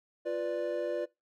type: chord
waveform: triangle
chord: B diminished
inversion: second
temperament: equal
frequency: 349.2 / 493.9 / 587.3 Hz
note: F4 / B4 / D5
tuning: 0 / 0 / 0 cents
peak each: -34 / -33 / -31 dBFS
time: 0.25-1.06 s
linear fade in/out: 20 ms
effects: noise-tail reverb RT60 0.2 s tail -21 dB re dry + tanh soft clip ceiling -19 dBFS